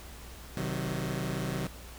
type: chord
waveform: sawtooth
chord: C diminished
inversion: none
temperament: just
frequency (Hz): 130.81 / 156.98 / 188.37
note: C3 / Eb3 / Gb3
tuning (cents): 0 / +16 / +31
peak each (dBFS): -31 / -32 / -32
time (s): 0.57-1.67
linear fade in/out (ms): 2
effects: added 60 Hz sine -47 dBFS peak until 1.98 s + pink hiss -49 dBFS RMS until 1.98 s